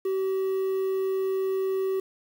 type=tone with quantisation; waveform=triangle; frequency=382.4 Hz; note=G4; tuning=43 cents flat; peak=-22 dBFS; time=0.05-2 s; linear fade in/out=5 ms; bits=8; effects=none